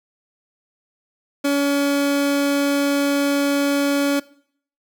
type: tone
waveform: 30% pulse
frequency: 282.8 Hz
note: C#4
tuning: 35 cents sharp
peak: -14 dBFS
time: 1.44-4.2 s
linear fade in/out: 10 ms
effects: noise-tail reverb RT60 0.6 s tail -21 dB re dry